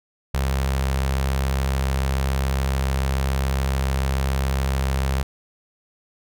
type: tone with notch filter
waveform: sawtooth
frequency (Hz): 67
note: C2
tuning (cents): +42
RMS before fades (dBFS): -22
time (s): 0.34-5.23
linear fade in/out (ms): 5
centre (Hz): 290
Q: 1.2
effects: none